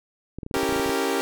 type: clicks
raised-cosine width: 3 ms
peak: -21 dBFS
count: 12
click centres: 0.386 / 0.432 / 0.464 / 0.512 / 0.566 / 0.632 / 0.692 / 0.725 / 0.762 / 0.797 / 0.861 / 0.894 s
type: chord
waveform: sawtooth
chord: C# diminished seventh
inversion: none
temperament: equal with one note detuned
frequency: 277.2 / 329.6 / 392 / 463.5 Hz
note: C#4 / E4 / G4 / Bb4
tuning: 0 / 0 / 0 / -10 cents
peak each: -24 / -28 / -22 / -24 dBFS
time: 0.54-1.21 s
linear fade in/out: 0 ms
effects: none